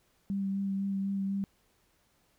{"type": "tone with vibrato", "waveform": "sine", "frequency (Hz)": 196, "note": "G3", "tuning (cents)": 0, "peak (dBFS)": -29, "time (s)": [0.3, 1.44], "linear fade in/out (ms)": 0, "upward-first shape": "sine", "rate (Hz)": 4, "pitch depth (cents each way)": 15, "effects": ["pink hiss -70 dBFS RMS until 2.38 s"]}